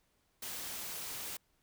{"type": "noise", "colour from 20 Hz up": "white", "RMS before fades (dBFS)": -42, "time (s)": [0.42, 1.37], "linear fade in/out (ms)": 5, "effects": ["pink hiss -75 dBFS RMS until 1.62 s"]}